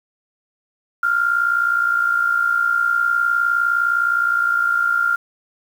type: tone with amplitude modulation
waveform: sine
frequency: 1396.9 Hz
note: F6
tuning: in tune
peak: -12 dBFS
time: 1.03-5.16 s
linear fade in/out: 5 ms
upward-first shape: sine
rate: 59.6 Hz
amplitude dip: 65%
effects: 7-bit